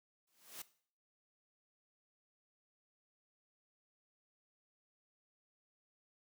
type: noise with exponential growth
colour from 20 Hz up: white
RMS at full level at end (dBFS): -44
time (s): 0.27-0.62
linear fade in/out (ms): 5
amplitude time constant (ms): 76
effects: noise-tail reverb RT60 0.5 s tail -17 dB re dry + high-pass 150 Hz 12 dB/octave